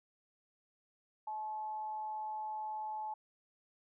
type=tone with amplitude modulation; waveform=sine; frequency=861 Hz; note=A5; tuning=38 cents flat; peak=-36 dBFS; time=1.27-3.14 s; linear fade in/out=5 ms; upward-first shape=sine; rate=217 Hz; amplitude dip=35%; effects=none